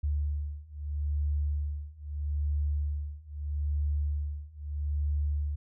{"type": "beating tone pair", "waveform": "sine", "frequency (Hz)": [73, 73.78], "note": ["D2", "D2"], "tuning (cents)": [-10, 9], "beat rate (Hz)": 0.78, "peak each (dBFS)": [-32, -31], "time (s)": [0.03, 5.56], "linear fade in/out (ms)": 10, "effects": []}